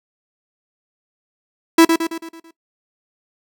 45% pulse tone with echo, 329.3 Hz, E4, 2 cents flat, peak -6 dBFS, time 1.78-1.85 s, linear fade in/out 5 ms, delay 110 ms, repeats 6, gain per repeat -6 dB, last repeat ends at 2.51 s, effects noise-tail reverb RT60 0.1 s tail -18 dB re dry

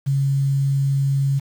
sine tone with quantisation, 137.8 Hz, C#3, 10 cents flat, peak -16 dBFS, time 0.06-1.4 s, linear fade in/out 20 ms, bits 7, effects none

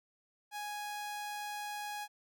sawtooth tone, 830.6 Hz, G#5, in tune, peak -35 dBFS, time 0.51-2.08 s, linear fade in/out 50 ms, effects none

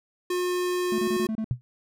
square tone with pitch glide, 359.4 to 361.9 Hz, F4 to F#4, +50 to -38 cents, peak -25 dBFS, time 0.3-1.27 s, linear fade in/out 5 ms, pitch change +12 cents, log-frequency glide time 0.94-1.03 s
triangle tone bursts, 220 Hz, A3, in tune, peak -24 dBFS, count 6, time 0.92-1.444 s, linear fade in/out 2 ms, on 64 ms, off 28 ms
sine tone with exponential decay, 122.9 Hz, B2, 8 cents flat, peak -18 dBFS, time 1.51-1.61 s, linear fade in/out 0 ms, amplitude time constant 21 ms
effects none

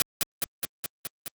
white noise with echo, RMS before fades -22 dBFS, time 0-0.02 s, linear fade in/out 0 ms, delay 210 ms, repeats 6, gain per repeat -2 dB, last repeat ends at 1.28 s, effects Opus 48 kbps

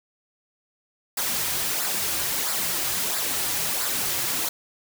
white noise with flanger, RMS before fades -26 dBFS, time 1.17-4.49 s, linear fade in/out 5 ms, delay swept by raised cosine 0.32 to 4.72 ms, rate 1.5 Hz, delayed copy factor -0.55, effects none

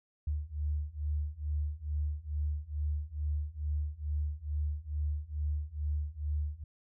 sine beating tone pair, 73.42 / 75.72 Hz, D2 / D#2, 0 / -47 cents, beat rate 2.3 Hz, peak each -35 / -34 dBFS, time 0.27-6.64 s, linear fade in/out 5 ms, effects none

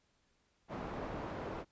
white low-pass noise, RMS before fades -42 dBFS, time 0.68-1.65 s, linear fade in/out 50 ms, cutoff 740 Hz, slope 12 dB/octave, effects pink hiss -75 dBFS RMS until 1.71 s + resampled to 16000 Hz

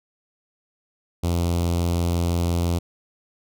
sawtooth tone with notch filter, 85.9 Hz, F2, 28 cents flat, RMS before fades -22 dBFS, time 1.23-2.79 s, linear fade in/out 10 ms, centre 1700 Hz, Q 0.8, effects none

